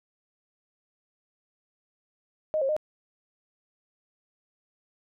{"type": "tone with pitch steps", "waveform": "sine", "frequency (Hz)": [621, 539, 612], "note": ["D#5", "C#5", "D#5"], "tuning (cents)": [-3, -49, -29], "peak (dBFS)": -23, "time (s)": [2.54, 2.765], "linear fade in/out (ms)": 0, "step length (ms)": 75, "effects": []}